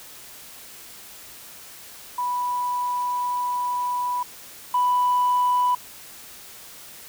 sine tone pair in turn, 985 / 989.5 Hz, B5 / B5, -5 / +3 cents, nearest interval unison, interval 8 cents, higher second, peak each -22 / -16 dBFS, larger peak second, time 2.18-4.23 / 4.74-5.75 s, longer first, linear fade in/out 5 ms, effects tanh soft clip ceiling -14 dBFS + white hiss -43 dBFS RMS until 7.08 s

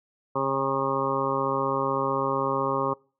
harmonic tone with a mistuned harmonic, 135.7 Hz, C#3, 36 cents flat, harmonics 1 / 2 / 3 / 4 / 6 / 7 / 8 / 9, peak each -35 / -33 / -31 / -29 / -35 / -31 / -29 / -33 dBFS, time 0.35-2.94 s, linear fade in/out 10 ms, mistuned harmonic 1, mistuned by +25 cents, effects noise-tail reverb RT60 0.4 s tail -25 dB re dry

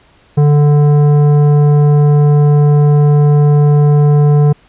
triangle tone with tanh clipping, 146.83 Hz, D3, in tune, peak -7 dBFS, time 0.37-4.53 s, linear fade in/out 10 ms, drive 16 dB, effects pink hiss -48 dBFS RMS until 4.68 s + resampled to 8000 Hz

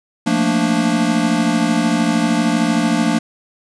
square chord, Bb major seventh, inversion second, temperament equal, 174.61 / 220 / 233.1 / 293.7 Hz, F3 / A3 / Bb3 / D4, 0 / 0 / 0 / 0 cents, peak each -22 / -21 / -19 / -20 dBFS, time 0.26-3.19 s, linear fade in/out 10 ms, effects resampled to 22050 Hz + 7-bit

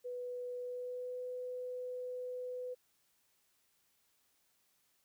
sine tone with pitch glide, 493.9 to 500.2 Hz, B4 to B4, 0 to +22 cents, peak -39 dBFS, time 0.04-2.75 s, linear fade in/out 20 ms, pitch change +22 cents, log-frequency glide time 0.6-1.2 s, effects white hiss -75 dBFS RMS until 5.04 s

